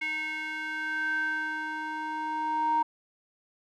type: tone with band-pass filter sweep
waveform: square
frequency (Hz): 311.1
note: D#4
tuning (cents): 0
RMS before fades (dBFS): -31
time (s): 0.01-2.83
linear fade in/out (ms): 10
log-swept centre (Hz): 2200 to 940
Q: 7.1
effects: none